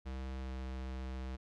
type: tone with pitch glide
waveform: square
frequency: 65.41 to 64.81 Hz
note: C2 to C2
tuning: 0 to -16 cents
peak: -40 dBFS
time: 0.05-1.37 s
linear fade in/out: 20 ms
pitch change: -16 cents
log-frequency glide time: 0.41-0.47 s
effects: low-pass 5000 Hz 12 dB/octave